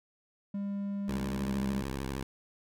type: tone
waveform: triangle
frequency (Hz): 200.2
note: G3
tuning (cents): +37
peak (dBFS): -30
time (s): 0.54-1.82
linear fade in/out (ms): 5
type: tone with vibrato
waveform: 10% pulse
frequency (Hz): 67.1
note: C2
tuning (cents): +44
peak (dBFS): -26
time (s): 1.08-2.23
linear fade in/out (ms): 5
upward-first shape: square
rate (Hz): 13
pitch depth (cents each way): 97
effects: none